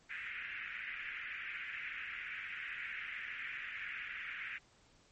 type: band-pass noise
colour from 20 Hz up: white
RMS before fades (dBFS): -44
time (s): 0.09-4.59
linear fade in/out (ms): 20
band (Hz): 1500 to 2500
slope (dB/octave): 48
effects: pink hiss -67 dBFS RMS until 5.11 s + MP3 32 kbps